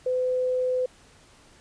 sine tone, 507 Hz, B4, 45 cents sharp, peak -22 dBFS, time 0.06-0.86 s, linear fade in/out 5 ms, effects pink hiss -55 dBFS RMS until 1.6 s + resampled to 22050 Hz

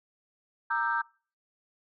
sine chord, E half-diminished seventh, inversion second, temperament equal with one note detuned, 932.3 / 1195.2 / 1318.5 / 1568 Hz, Bb5 / D6 / E6 / G6, 0 / +30 / 0 / 0 cents, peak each -30 / -34 / -33 / -29 dBFS, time 0.7-1.02 s, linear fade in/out 10 ms, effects noise-tail reverb RT60 0.4 s tail -25 dB re dry + tanh soft clip ceiling -15 dBFS

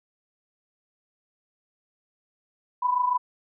sine tone pair together, 987.8 / 1014.4 Hz, B5 / B5, 0 / +46 cents, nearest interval unison, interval 46 cents, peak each -22 / -27 dBFS, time 2.82-3.18 s, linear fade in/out 10 ms, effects none

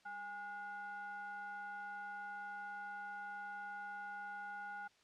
triangle ring-modulated tone, 311.1 Hz, D#4, in tune, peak -39 dBFS, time 0.05-4.88 s, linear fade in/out 10 ms, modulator 1130 Hz, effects white hiss -70 dBFS RMS until 5.03 s + low-pass 5000 Hz 12 dB/octave

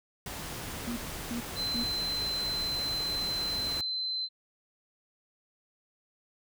pink noise, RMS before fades -39 dBFS, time 0.26-3.81 s, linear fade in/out 2 ms
sine tone bursts, 237.4 Hz, A#3, 32 cents sharp, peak -32 dBFS, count 3, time 0.87-1.838 s, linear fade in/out 5 ms, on 96 ms, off 340 ms
sine tone, 4071 Hz, C8, 48 cents flat, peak -30 dBFS, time 1.55-4.29 s, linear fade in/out 50 ms
effects none

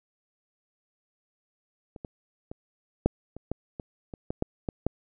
clicks, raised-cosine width 2 ms, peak -28 / -23 / -24 / -7 / -26 / -16 / -22 / -25 / -17 / -12 / -16 / -11 dBFS, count 12, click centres 1.962 / 2.048 / 2.515 / 3.06 / 3.366 / 3.516 / 3.798 / 4.138 / 4.305 / 4.424 / 4.688 / 4.866 s, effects none

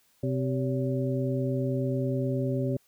harmonic tone with a mistuned harmonic, 129.5 Hz, C3, 17 cents flat, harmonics 1 / 2 / 3 / 4, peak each -28 / -31 / -33 / -34 dBFS, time 0.23-2.77 s, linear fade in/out 5 ms, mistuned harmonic 4, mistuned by +150 cents, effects white hiss -66 dBFS RMS until 2.87 s

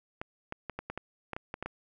clicks, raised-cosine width 0.5 ms, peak -21 dBFS, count 11, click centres 0.215 / 0.524 / 0.697 / 0.79 / 0.9 / 0.976 / 1.333 / 1.365 / 1.541 / 1.626 / 1.66 s, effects none

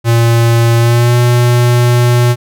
square tone with pitch glide, 116.54 to 121.35 Hz, A#2 to B2, 0 to -30 cents, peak -7 dBFS, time 0.04-2.36 s, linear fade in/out 50 ms, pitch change +70 cents, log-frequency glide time 0.78-1.16 s, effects none

